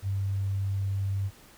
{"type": "tone", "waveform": "sine", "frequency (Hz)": 98, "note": "G2", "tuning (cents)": 0, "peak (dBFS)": -26, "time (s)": [0.02, 1.31], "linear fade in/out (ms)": 50, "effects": ["pink hiss -54 dBFS RMS until 1.57 s"]}